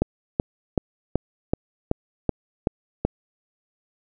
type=click train; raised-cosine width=2 ms; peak=-6 dBFS; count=9; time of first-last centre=0.02-3.05 s; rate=2.64 Hz; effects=none